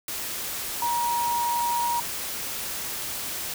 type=tone in noise; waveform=sine; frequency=949 Hz; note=A#5; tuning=31 cents sharp; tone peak=-23 dBFS; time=0.82-2 s; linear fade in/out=2 ms; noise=white; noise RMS=-32 dBFS; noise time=0.08-3.54 s; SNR=+6 dB; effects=none